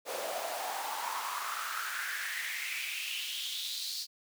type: noise with high-pass filter sweep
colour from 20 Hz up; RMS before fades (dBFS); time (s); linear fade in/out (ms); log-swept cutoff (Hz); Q
pink; -37; 0.05-4.07; 50; 540 to 4600; 5.2
effects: none